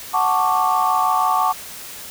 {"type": "chord", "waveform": "sine", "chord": "D major seventh", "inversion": "first", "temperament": "equal", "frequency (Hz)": [740, 880, 1108.7, 1174.7], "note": ["F#5", "A5", "C#6", "D6"], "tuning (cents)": [0, 0, 0, 0], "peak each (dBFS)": -20, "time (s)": [0.13, 1.53], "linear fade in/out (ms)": 20, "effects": ["tanh soft clip ceiling -6 dBFS", "white hiss -35 dBFS RMS until 2.1 s"]}